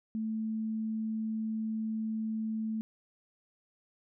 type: tone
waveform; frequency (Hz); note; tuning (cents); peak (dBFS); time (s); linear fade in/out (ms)
sine; 220; A3; 0; -31; 0.15-2.81; 0
effects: none